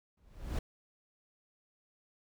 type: noise with exponential growth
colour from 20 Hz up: brown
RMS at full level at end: -30 dBFS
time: 0.17-0.59 s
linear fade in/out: 5 ms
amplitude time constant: 90 ms
effects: none